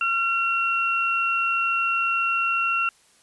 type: tone pair together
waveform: sine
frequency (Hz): 1367 / 2734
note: F6 / F7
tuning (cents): -37 / -37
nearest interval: octave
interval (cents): 1200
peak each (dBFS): -23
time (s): 0.01-2.89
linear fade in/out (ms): 2
effects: white hiss -58 dBFS RMS until 3.22 s + resampled to 24000 Hz